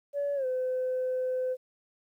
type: tone with pitch glide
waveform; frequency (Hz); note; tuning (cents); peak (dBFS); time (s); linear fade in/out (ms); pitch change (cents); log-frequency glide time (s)
sine; 570 to 510.8; C#5 to C5; +48 to -42; -26; 0.13-1.57; 50; -190; 0.35-0.46
effects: tanh soft clip ceiling -24 dBFS + 11-bit